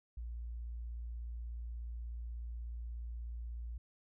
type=tone; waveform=sine; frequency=58.27 Hz; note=A#1; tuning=in tune; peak=-40 dBFS; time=0.17-3.78 s; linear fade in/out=5 ms; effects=none